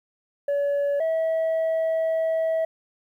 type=tone pair in turn; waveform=sine; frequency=569 / 647.7 Hz; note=C#5 / E5; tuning=+45 / -31 cents; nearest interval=major second; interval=224 cents; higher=second; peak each=-18 dBFS; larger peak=neither; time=0.48-1 / 1-2.65 s; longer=second; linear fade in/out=5 ms; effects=tanh soft clip ceiling -20 dBFS + 10-bit